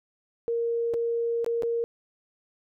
sine tone with dropouts, 466.2 Hz, A#4, in tune, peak -24 dBFS, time 0.48-1.84 s, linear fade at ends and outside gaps 0 ms, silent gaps 0.937-0.941 / 1.445-1.463 / 1.623-1.633 s, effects none

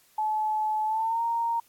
sine tone with pitch glide, 861 to 928.1 Hz, A5 to A#5, -38 to -8 cents, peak -24 dBFS, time 0.18-1.6 s, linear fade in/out 5 ms, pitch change +130 cents, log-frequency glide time 0.85-1.22 s, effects white hiss -61 dBFS RMS until 1.68 s + AAC 64 kbps

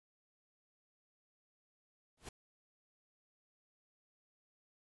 pink noise with exponential growth, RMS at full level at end -42 dBFS, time 2.17-2.29 s, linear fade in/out 5 ms, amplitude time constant 25 ms, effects resampled to 24000 Hz

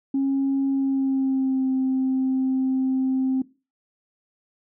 sine tone with pitch glide, 272.5 to 262.2 Hz, C#4 to C4, -29 to +4 cents, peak -18 dBFS, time 0.14-3.42 s, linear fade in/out 5 ms, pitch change -67 cents, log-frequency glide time 0.68-1.7 s, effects noise-tail reverb RT60 0.3 s tail -19 dB re dry + tanh soft clip ceiling -16 dBFS

